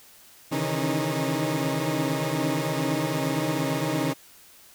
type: tone cluster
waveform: 20% pulse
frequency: 135.1 / 153.2 / 161.9 / 272.7 / 308.4 Hz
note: C#3 / D#3 / E3 / C#4 / D#4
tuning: -44 / -27 / -31 / -28 / -15 cents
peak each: -26 dBFS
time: 0.51-4.14 s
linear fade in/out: 20 ms
effects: white hiss -52 dBFS RMS until 4.74 s